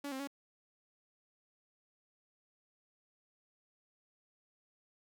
sawtooth tone with pitch steps, 284.1 / 264.8 / 279.8 Hz, C#4 / C4 / C#4, +43 / +21 / +16 cents, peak -35 dBFS, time 0.04-0.274 s, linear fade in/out 5 ms, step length 78 ms, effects 12-bit

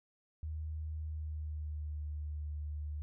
sine tone with pitch glide, 77.78 to 74.91 Hz, D#2 to D2, 0 to +35 cents, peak -37 dBFS, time 0.43-3.02 s, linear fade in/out 0 ms, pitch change -65 cents, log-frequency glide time 1.01-2.04 s, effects none

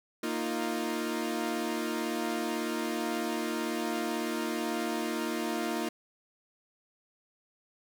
sawtooth chord, Bb suspended fourth, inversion none, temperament equal with one note detuned, 232.4 / 311.1 / 349.2 Hz, Bb3 / Eb4 / F4, -5 / 0 / 0 cents, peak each -31 dBFS, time 0.23-5.89 s, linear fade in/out 5 ms, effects none

